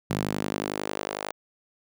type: tone with high-pass filter sweep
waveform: sawtooth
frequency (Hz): 51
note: G#1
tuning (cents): -31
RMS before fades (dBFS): -31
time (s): 0.1-1.32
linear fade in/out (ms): 5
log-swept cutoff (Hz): 150 to 640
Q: 1.3
effects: none